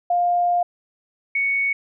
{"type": "tone pair in turn", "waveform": "sine", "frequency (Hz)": [704, 2223], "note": ["F5", "C#7"], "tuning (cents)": [14, 4], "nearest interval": "octave + minor sixth", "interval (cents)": 1990, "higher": "second", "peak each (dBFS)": [-16, -18], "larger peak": "first", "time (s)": [[0.1, 0.63], [1.35, 1.73]], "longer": "first", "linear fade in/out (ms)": 5, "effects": []}